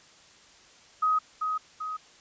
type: tone with echo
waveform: sine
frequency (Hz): 1260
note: D#6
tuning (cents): +21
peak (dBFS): -21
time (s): 1.02-1.19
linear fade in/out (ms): 10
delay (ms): 390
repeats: 2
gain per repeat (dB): -5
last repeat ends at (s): 1.97
effects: white hiss -55 dBFS RMS until 2.2 s + resampled to 16000 Hz